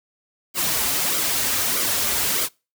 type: noise with flanger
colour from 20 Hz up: white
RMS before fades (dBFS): -22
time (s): 0.54-2.49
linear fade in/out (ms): 50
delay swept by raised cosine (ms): 1.1 to 6.4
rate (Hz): 1.6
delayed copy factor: -0.7
effects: noise-tail reverb RT60 0.3 s tail -26 dB re dry